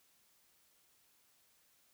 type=silence; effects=white hiss -71 dBFS RMS until 1.93 s